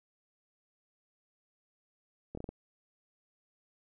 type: slowing click train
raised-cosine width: 2 ms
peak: -27 dBFS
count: 5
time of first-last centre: 2.35-2.49 s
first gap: 24 ms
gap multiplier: 1.26
effects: none